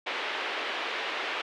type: band-pass noise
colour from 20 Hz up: white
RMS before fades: -33 dBFS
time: 0.06-1.42 s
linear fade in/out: 10 ms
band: 340 to 3100 Hz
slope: 24 dB/octave
effects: none